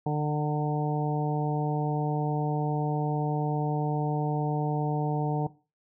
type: harmonic tone with a mistuned harmonic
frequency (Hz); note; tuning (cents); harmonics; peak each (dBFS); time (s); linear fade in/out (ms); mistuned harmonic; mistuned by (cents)
149.6; D3; +32; 1 / 2 / 3 / 4 / 5 / 6; -27 / -33 / -33 / -40 / -33 / -36; 0.06-5.47; 5; 6; +19
effects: noise-tail reverb RT60 0.3 s tail -17 dB re dry